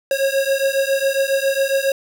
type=beating tone pair; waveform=square; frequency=541 / 548.3 Hz; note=C#5 / C#5; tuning=-42 / -19 cents; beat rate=7.3 Hz; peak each=-20 dBFS; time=0.11-1.92 s; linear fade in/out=2 ms; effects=none